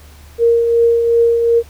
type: tone with tremolo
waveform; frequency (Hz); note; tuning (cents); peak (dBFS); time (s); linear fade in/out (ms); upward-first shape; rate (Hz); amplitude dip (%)
sine; 466.2; A#4; 0; -7; 0.38-1.63; 50; triangle; 2.7; 45
effects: added 74 Hz sine -38 dBFS peak until 1.69 s + pink hiss -45 dBFS RMS until 1.69 s